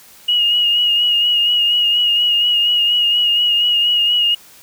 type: tone with vibrato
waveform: triangle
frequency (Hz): 2878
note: F#7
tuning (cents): -49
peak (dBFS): -8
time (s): 0.28-4.35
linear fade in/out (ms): 10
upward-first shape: sine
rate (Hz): 4.2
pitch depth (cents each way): 30
effects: tanh soft clip ceiling -10 dBFS + white hiss -44 dBFS RMS until 4.62 s